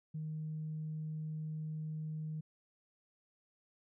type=tone; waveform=sine; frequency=155.56 Hz; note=D#3; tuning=in tune; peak=-37 dBFS; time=0.14-2.41 s; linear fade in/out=10 ms; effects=tanh soft clip ceiling -33 dBFS